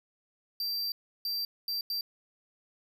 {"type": "tone bursts at uneven times", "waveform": "square", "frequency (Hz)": 4699, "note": "D8", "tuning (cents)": 0, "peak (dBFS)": -31, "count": 4, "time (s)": [[0.6, 0.92], [1.25, 1.45], [1.68, 1.81], [1.9, 2.01]], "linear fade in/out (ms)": 2, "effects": []}